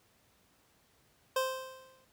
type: tone with exponential decay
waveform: 25% pulse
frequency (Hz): 522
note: C5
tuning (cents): -4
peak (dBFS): -23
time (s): 1.36-2.05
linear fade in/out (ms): 5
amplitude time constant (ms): 150
effects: pink hiss -68 dBFS RMS until 2.12 s + high-pass 60 Hz 12 dB/octave